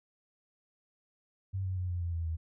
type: tone with pitch steps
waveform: sine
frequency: 96 / 93.32 / 90.72 / 88.19 / 85.72 / 83.33 / 81.01 Hz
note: G2 / F#2 / F#2 / F2 / F2 / E2 / E2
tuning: -36 / +15 / -34 / +17 / -32 / +19 / -30 cents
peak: -31 dBFS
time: 1.53-2.37 s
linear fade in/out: 20 ms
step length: 120 ms
effects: none